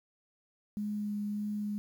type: tone with vibrato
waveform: sine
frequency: 207.7 Hz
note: G#3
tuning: in tune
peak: -32 dBFS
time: 0.77-1.78 s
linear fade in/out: 0 ms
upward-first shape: sine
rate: 1.7 Hz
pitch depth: 10 cents each way
effects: 10-bit